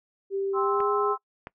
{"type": "tone with pitch glide", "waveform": "sine", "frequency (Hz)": [392, 410.8], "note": ["G4", "G#4"], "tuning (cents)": [0, -19], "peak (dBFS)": -25, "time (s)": [0.3, 1.16], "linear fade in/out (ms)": 50, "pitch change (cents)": 81, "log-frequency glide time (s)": [0.56, 0.91]}
{"type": "chord", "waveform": "sine", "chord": "C major", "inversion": "second", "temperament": "just", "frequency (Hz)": [784.9, 1046.5, 1308.1], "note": ["G5", "C6", "E6"], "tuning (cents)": [2, 0, -14], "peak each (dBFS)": [-32, -28, -28], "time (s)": [0.53, 1.18], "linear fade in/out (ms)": 50}
{"type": "clicks", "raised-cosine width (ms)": 0.5, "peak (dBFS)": -22, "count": 2, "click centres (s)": [0.804, 1.471]}
{"effects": ["noise-tail reverb RT60 0.1 s tail -23 dB re dry"]}